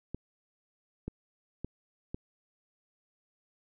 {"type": "clicks", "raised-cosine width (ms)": 3, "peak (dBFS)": -23, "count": 4, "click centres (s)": [0.146, 1.08, 1.646, 2.145], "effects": []}